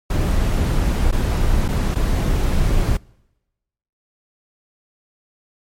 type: noise with dropouts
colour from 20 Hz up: brown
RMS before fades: -17 dBFS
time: 0.1-2.97 s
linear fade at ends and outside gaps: 5 ms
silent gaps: 1.112-1.124 / 1.681-1.686 / 1.947-1.956 s
effects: noise-tail reverb RT60 1.0 s tail -26 dB re dry + MP3 64 kbps